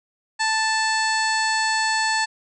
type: harmonic tone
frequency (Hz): 880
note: A5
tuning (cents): 0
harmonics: 1 / 2 / 3 / 4 / 5 / 6 / 7 / 8 / 9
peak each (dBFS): -23 / -23 / -31 / -37 / -27 / -38 / -39 / -36 / -32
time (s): 0.39-2.26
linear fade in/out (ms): 20
effects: none